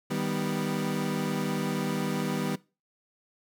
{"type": "chord", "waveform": "30% pulse", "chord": "Eb augmented", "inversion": "none", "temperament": "equal", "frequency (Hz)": [155.56, 196, 246.9], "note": ["Eb3", "G3", "B3"], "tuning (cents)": [0, 0, 0], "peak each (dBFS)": [-30, -29, -30], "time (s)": [0.1, 2.56], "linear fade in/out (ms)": 10, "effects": ["noise-tail reverb RT60 0.3 s tail -21 dB re dry"]}